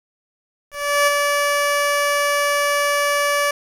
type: tone with ADSR envelope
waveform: 15% pulse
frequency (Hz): 577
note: D5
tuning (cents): -31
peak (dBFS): -6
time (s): 0.71-3.51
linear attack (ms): 360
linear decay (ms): 22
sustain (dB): -4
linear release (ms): 4
effects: resampled to 32000 Hz + 7-bit